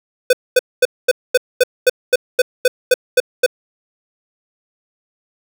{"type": "tone bursts", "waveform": "square", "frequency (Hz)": 503, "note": "B4", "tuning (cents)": 32, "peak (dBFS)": -8, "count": 13, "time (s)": [0.3, 3.463], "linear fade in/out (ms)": 5, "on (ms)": 31, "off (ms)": 230, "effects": []}